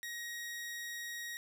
sawtooth tone, 1888 Hz, A#6, 22 cents sharp, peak -37 dBFS, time 0.03-1.37 s, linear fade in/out 0 ms, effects none

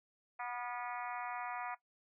harmonic tone with a mistuned harmonic, 244 Hz, B3, 21 cents flat, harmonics 3 / 4 / 5 / 6 / 7 / 8 / 9 / 10, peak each -43 / -45 / -47 / -49 / -50 / -51 / -52 / -53 dBFS, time 0.39-1.75 s, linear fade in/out 10 ms, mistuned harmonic 6, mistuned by -39 cents, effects noise-tail reverb RT60 0.1 s tail -17 dB re dry

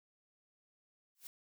blue noise with exponential growth, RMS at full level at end -44 dBFS, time 1.15-1.27 s, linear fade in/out 1 ms, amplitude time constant 24 ms, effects none

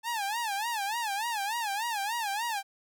sawtooth tone with vibrato, 866 Hz, A5, 28 cents flat, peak -26 dBFS, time 0.03-2.63 s, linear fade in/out 50 ms, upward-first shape sine, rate 3.4 Hz, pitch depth 170 cents each way, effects none

